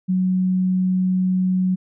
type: tone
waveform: sine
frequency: 185 Hz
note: F#3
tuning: in tune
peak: -16 dBFS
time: 0.08-1.76 s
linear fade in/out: 20 ms
effects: none